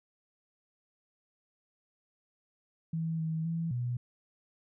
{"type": "tone with pitch steps", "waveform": "sine", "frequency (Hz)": [162.8, 160.3, 165.6, 122.3], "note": ["E3", "E3", "E3", "B2"], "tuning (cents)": [-21, -48, 8, -16], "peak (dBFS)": -30, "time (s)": [2.93, 3.97], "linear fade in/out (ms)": 5, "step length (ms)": 260, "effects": []}